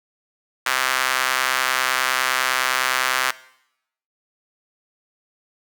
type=tone with high-pass filter; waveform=sawtooth; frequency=129.9 Hz; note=C3; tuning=12 cents flat; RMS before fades=-21 dBFS; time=0.66-3.31 s; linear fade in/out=5 ms; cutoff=1400 Hz; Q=1.6; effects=noise-tail reverb RT60 0.8 s tail -20 dB re dry + Opus 48 kbps